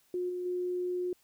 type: tone with level steps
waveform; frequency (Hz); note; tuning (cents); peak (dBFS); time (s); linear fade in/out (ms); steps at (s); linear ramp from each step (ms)
sine; 359.5; F#4; -50; -30 / -33 / -30; 0.14-1.13; 2; 0.29 / 0.45; 10
effects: white hiss -68 dBFS RMS until 1.23 s